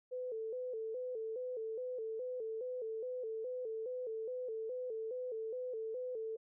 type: tone with vibrato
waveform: sine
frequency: 472.8 Hz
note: A#4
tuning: 24 cents sharp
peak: -38 dBFS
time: 0.11-6.37 s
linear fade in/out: 20 ms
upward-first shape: square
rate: 2.4 Hz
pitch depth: 110 cents each way
effects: none